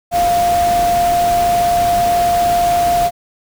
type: tone in noise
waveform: sine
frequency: 698.5 Hz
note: F5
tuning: in tune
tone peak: -11 dBFS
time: 0.11-3.11 s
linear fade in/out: 50 ms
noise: pink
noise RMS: -24 dBFS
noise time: 0.11-3.11 s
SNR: +10 dB
effects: none